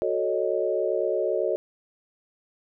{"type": "chord", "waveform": "sine", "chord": "D# half-diminished seventh", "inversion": "first", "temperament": "equal", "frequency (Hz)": [370, 440, 554.4, 622.3], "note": ["F#4", "A4", "C#5", "D#5"], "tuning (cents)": [0, 0, 0, 0], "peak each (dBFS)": -28, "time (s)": [0.02, 1.56], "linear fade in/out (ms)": 0, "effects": []}